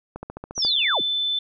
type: click train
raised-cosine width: 1 ms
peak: -19 dBFS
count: 8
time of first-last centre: 0.16-0.65 s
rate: 14.3 Hz
type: linear sweep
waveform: sine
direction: down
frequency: 6150 to 49 Hz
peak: -21 dBFS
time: 0.55-1.02 s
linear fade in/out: 50 ms
type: tone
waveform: sine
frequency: 3520 Hz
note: A7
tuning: in tune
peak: -21 dBFS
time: 0.62-1.39 s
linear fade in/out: 5 ms
effects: none